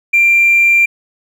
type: tone with hard clipping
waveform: sine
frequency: 2372 Hz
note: D7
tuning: 17 cents sharp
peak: -7 dBFS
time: 0.13-0.86 s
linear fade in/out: 10 ms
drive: 1 dB
effects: none